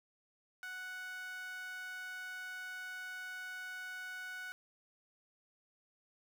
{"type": "tone with high-pass filter", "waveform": "sawtooth", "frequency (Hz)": 740, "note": "F#5", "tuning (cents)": 0, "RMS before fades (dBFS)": -45, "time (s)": [0.63, 4.52], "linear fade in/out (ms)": 0, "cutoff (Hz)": 1500, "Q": 3.9, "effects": []}